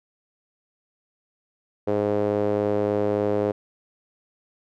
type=tone with band-pass filter; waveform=sawtooth; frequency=103.5 Hz; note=G#2; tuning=5 cents flat; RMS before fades=-23 dBFS; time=1.87-3.52 s; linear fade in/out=10 ms; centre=470 Hz; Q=3; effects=none